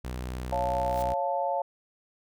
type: tone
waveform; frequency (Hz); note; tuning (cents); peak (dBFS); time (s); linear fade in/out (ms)
sawtooth; 62.5; B1; +21; -29; 0.04-1.14; 10
type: chord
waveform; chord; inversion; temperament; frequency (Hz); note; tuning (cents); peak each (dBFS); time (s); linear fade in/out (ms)
sine; Db augmented; none; equal; 554.4 / 698.5 / 880; Db5 / F5 / A5; 0 / 0 / 0; -30; 0.52-1.62; 5
type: noise with exponential growth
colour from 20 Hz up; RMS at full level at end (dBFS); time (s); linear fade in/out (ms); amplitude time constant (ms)
white; -42; 0.78-1.02; 0; 52
effects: none